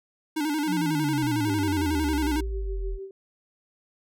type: tone with vibrato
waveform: square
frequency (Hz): 301.5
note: D4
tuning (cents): +46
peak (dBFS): -25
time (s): 0.36-2.41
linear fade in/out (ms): 10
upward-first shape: square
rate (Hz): 11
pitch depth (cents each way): 71
type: exponential sweep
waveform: sine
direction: down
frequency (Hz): 188.7 to 39.33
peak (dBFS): -27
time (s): 0.66-2.99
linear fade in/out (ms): 50
type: noise with exponential growth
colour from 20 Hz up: brown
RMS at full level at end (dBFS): -42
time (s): 1.01-1.25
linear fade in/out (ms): 2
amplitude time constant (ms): 52
type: tone with tremolo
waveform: sine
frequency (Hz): 387.2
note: G4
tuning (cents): -21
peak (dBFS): -33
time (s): 1.47-3.11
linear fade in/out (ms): 2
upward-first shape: sine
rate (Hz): 6.6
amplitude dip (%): 65
effects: none